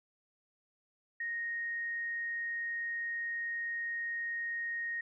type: tone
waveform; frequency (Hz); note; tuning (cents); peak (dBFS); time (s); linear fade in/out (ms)
sine; 1864.7; A#6; 0; -34; 1.2-5.01; 5
effects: none